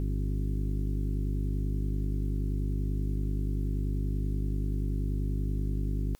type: harmonic tone with a mistuned harmonic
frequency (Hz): 50.4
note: G1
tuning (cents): +49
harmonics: 1 / 2 / 3 / 4 / 5 / 6 / 7 / 8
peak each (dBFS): -28 / -34 / -36 / -42 / -40 / -47 / -46 / -50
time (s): 0-6.15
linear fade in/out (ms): 0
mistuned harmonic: 5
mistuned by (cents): +85
effects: white hiss -65 dBFS RMS until 6.19 s + MP3 96 kbps